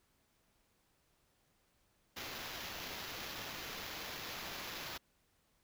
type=noise with sample-and-hold; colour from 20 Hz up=violet; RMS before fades=-45 dBFS; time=2.16-4.98 s; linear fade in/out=10 ms; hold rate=8820 Hz; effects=pink hiss -75 dBFS RMS until 5.63 s